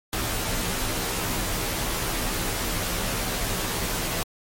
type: noise with comb filter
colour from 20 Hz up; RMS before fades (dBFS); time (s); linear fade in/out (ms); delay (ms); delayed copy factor
pink; -27; 0.13-4.23; 0; 14; -0.95
effects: MP3 64 kbps